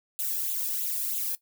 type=noise with flanger; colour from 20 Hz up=violet; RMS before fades=-30 dBFS; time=0.19-1.35 s; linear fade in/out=0 ms; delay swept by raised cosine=0.27 to 1.22 ms; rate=3.1 Hz; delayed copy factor=+0.9; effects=noise-tail reverb RT60 0.1 s tail -17 dB re dry

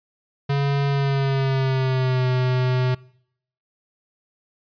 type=tone with pitch glide; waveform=square; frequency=140.4 to 127.27 Hz; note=C#3 to C3; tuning=+22 to -48 cents; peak=-19 dBFS; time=0.49-2.95 s; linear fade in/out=10 ms; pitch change=-170 cents; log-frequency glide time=0.88-2.27 s; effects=noise-tail reverb RT60 0.7 s tail -23 dB re dry + resampled to 11025 Hz

